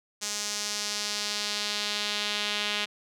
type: tone with band-pass filter sweep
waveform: sawtooth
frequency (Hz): 207.7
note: G#3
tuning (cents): 0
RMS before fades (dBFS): -31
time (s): 0.21-2.86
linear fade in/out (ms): 20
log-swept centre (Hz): 6300 to 3200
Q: 1.9
effects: none